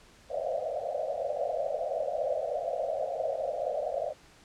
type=band-pass noise; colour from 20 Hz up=white; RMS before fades=-32 dBFS; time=0.29-4.14 s; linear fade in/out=50 ms; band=500 to 710 Hz; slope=96 dB/octave; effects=pink hiss -57 dBFS RMS until 4.44 s + low-pass 8000 Hz 12 dB/octave